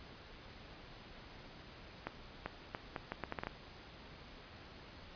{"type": "accelerating click train", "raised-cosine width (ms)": 0.5, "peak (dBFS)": -23, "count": 10, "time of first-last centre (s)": [2.07, 3.47], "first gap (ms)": 390, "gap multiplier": 0.74, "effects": ["pink hiss -54 dBFS RMS until 5.15 s", "resampled to 11025 Hz"]}